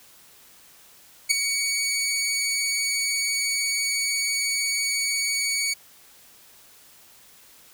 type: tone with ADSR envelope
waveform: 15% pulse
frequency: 2247 Hz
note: C#7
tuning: 23 cents sharp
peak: -7 dBFS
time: 1.29-5.74 s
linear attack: 22 ms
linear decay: 6 ms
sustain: -9 dB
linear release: 11 ms
effects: white hiss -52 dBFS RMS until 7.73 s